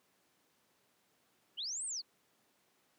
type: linear two-way sweep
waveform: sine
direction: up then down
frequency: 2753 to 8850 to 4090 Hz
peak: -37 dBFS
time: 1.57-2.02 s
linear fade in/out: 20 ms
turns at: 1.85 s
effects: pink hiss -73 dBFS RMS until 2.98 s + high-pass 200 Hz 12 dB/octave